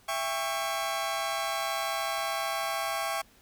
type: chord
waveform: sawtooth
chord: C# diminished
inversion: first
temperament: just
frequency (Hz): 665.2 / 798.3 / 1108.7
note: E5 / G5 / C#6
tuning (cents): +16 / +31 / 0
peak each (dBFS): -30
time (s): 0.08-3.22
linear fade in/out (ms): 10
effects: pink hiss -60 dBFS RMS until 3.41 s